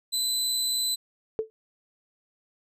25% pulse tone, 4019 Hz, B7, 30 cents sharp, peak -20 dBFS, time 0.12-0.96 s, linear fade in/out 20 ms
sine tone with exponential decay, 440 Hz, A4, in tune, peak -20 dBFS, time 1.39-1.5 s, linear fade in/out 0 ms, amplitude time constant 23 ms
effects none

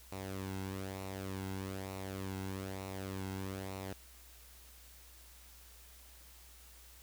sawtooth tone with flanger, 95.8 Hz, G2, 39 cents flat, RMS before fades -42 dBFS, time 0.12-3.93 s, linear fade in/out 5 ms, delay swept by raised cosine 0.61 to 1.71 ms, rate 1.1 Hz, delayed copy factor -0.55, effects added 60 Hz sine -58 dBFS peak until 7.02 s + white hiss -59 dBFS RMS until 7.02 s

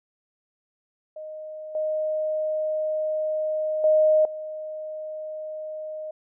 sine tone with level steps, 620 Hz, D#5, 6 cents flat, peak -34 / -23 / -15 / -31 dBFS, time 1.16-6.11 s, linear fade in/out 5 ms, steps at 1.75 / 3.84 / 4.25 s, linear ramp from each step 2 ms, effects none

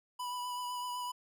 square tone with vibrato, 987 Hz, B5, 1 cent flat, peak -37 dBFS, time 0.19-1.12 s, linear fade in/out 10 ms, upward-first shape triangle, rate 7.9 Hz, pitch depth 22 cents each way, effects none

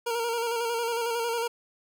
25% pulse tone with vibrato, 466.2 Hz, A#4, in tune, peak -23 dBFS, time 0.06-1.48 s, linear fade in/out 10 ms, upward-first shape square, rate 11 Hz, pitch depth 33 cents each way, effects none

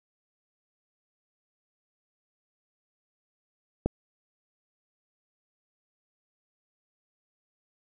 click, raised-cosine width 2 ms, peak -11 dBFS, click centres 3.86 s, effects none

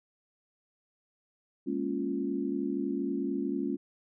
sine chord, Bb minor seventh, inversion third, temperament equal with one note detuned, 204.2 / 233.1 / 277.2 / 349.2 Hz, Ab3 / Bb3 / Db4 / F4, -29 / 0 / 0 / 0 cents, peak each -36 / -37 / -32 / -35 dBFS, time 1.66-3.77 s, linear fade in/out 20 ms, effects none

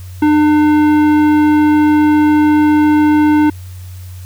triangle tone with tanh clipping, 301.2 Hz, D4, 44 cents sharp, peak -9 dBFS, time 0.22-3.5 s, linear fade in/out 5 ms, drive 18 dB, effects added 91 Hz sine -27 dBFS peak until 4.25 s + white hiss -43 dBFS RMS until 4.25 s

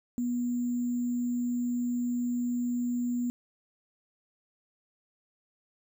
sine tone with sample-and-hold, 243 Hz, B3, 28 cents flat, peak -27 dBFS, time 0.18-3.3 s, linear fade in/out 0 ms, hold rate 7350 Hz, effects none

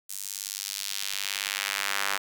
sawtooth tone with high-pass filter sweep, 99 Hz, G2, 18 cents sharp, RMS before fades -32 dBFS, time 0.09-2.18 s, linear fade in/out 10 ms, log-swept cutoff 7900 to 1300 Hz, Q 1.1, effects none

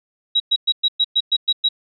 sine tone bursts, 3854 Hz, B7, 43 cents flat, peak -13 dBFS, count 9, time 0.35-1.689 s, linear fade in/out 10 ms, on 51 ms, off 110 ms, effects none

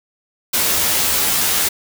white noise with comb filter, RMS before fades -17 dBFS, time 0.53-1.69 s, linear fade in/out 10 ms, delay 13 ms, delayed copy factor +0.85, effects none

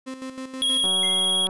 35% pulse tone with tremolo, 261.6 Hz, C4, in tune, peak -29 dBFS, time 0.06-0.87 s, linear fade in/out 20 ms, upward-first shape square, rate 6.3 Hz, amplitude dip 60%
square tone with vibrato, 3300 Hz, G#7, 12 cents flat, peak -20 dBFS, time 0.62-1.47 s, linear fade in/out 0 ms, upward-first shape triangle, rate 18 Hz, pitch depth 24 cents each way
click train, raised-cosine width 1 ms, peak -21 dBFS, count 123, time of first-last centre 0.84-1.489 s, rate 188 Hz
triangle tone with exponential decay, 2093 Hz, C7, in tune, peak -29 dBFS, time 1.03-1.49 s, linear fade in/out 2 ms, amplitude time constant 99 ms
effects resampled to 24000 Hz

